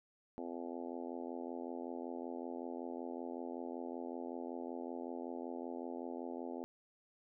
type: harmonic tone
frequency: 85.3 Hz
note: F2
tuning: 40 cents flat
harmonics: 3 / 4 / 5 / 6 / 7 / 8 / 9 / 10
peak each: -45 / -47 / -49 / -51 / -52 / -53 / -54 / -55 dBFS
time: 0.38-6.64 s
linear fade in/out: 0 ms
effects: none